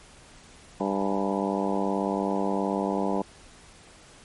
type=harmonic tone with a mistuned harmonic; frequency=98.5 Hz; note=G2; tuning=9 cents sharp; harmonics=2 / 3 / 4 / 5 / 6 / 7 / 8 / 9 / 10; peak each=-29 / -31 / -32 / -33 / -34 / -34 / -35 / -36 / -36 dBFS; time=0.8-3.22 s; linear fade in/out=5 ms; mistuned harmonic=8; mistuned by=+77 cents; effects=pink hiss -51 dBFS RMS until 4.24 s + MP3 48 kbps